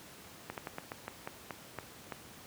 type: slowing click train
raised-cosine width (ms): 0.5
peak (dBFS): -23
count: 10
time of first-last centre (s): 0.5-2.122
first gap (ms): 78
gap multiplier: 1.2
effects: pink hiss -52 dBFS RMS until 2.46 s + high-pass 100 Hz 12 dB/octave